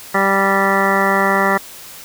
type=harmonic tone; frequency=195.6 Hz; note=G3; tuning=4 cents flat; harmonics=1 / 2 / 3 / 4 / 5 / 6 / 7 / 9 / 10; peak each=-21 / -21 / -21 / -21 / -21 / -21 / -21 / -21 / -21 dBFS; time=0.14-1.58 s; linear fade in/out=10 ms; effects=white hiss -36 dBFS RMS until 2.04 s